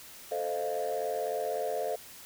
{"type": "chord", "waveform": "sine", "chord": "F dominant seventh", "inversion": "first", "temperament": "equal", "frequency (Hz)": [440, 523.3, 622.3, 698.5], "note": ["A4", "C5", "Eb5", "F5"], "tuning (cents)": [0, 0, 0, 0], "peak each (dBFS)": -34, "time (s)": [0.31, 1.96], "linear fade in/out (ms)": 10, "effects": ["tanh soft clip ceiling -24 dBFS", "white hiss -49 dBFS RMS until 2.25 s"]}